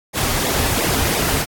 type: noise with flanger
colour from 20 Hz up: pink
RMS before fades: -19 dBFS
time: 0.13-1.46 s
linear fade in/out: 50 ms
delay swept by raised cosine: 0.66 to 6.06 ms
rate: 2.9 Hz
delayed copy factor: -0.8
effects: AAC 64 kbps